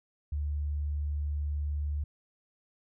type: tone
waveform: sine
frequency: 73.42 Hz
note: D2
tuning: in tune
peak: -29 dBFS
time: 0.32-2.04 s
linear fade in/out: 5 ms
effects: none